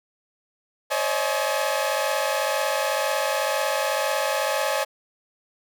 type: tone cluster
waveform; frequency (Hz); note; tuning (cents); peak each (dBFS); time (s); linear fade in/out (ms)
sawtooth; 534 / 576 / 632 / 848; C5 / D5 / D#5 / G#5; +35 / -34 / +27 / +36; -24; 0.9-4.85; 20
effects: none